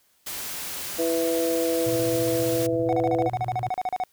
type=noise; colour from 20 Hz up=white; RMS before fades=-33 dBFS; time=0.26-2.67 s; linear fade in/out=10 ms
type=harmonic tone; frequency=165.4 Hz; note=E3; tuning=6 cents sharp; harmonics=2 / 3 / 4; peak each=-26 / -24 / -30 dBFS; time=0.98-3.29 s; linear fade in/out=20 ms
type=tone with tremolo; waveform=triangle; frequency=120 Hz; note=B2; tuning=49 cents flat; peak=-27 dBFS; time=1.86-3.69 s; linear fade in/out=10 ms; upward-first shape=square; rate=15 Hz; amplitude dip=55%
type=tone bursts; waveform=triangle; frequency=740 Hz; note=F#5; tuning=in tune; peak=-21 dBFS; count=16; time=2.89-4.037 s; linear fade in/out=0 ms; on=37 ms; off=37 ms
effects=white hiss -64 dBFS RMS until 4.12 s